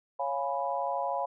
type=chord; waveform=sine; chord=C# dominant seventh; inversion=none; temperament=equal; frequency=554.4 / 698.5 / 830.6 / 987.8 Hz; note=C#5 / E#5 / G#5 / B5; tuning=0 / 0 / 0 / 0 cents; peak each=-34 dBFS; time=0.19-1.26 s; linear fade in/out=10 ms; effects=none